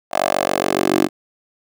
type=tone with high-pass filter sweep; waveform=10% pulse; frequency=47.13 Hz; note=F#1; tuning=33 cents sharp; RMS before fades=-18 dBFS; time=0.11-1.09 s; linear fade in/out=50 ms; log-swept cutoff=670 to 320 Hz; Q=3.2; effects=none